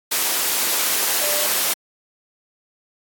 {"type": "tone in noise", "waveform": "sine", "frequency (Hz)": 592, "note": "D5", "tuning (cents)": 14, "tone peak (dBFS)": -28, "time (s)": [1.21, 1.47], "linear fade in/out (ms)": 10, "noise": "white", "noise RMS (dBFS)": -20, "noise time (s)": [0.11, 1.74], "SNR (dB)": -11, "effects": ["high-pass 300 Hz 12 dB/octave", "AAC 64 kbps"]}